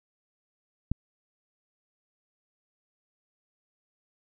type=click; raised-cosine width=5 ms; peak=-14 dBFS; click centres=0.916 s; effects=none